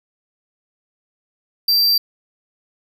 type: tone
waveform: square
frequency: 4699 Hz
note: D8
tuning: in tune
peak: -13 dBFS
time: 1.68-1.98 s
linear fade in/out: 5 ms
effects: none